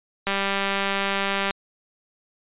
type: click train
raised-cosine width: 0.3 ms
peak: -8 dBFS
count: 245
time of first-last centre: 0.27-1.509 s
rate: 197 Hz
effects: resampled to 8000 Hz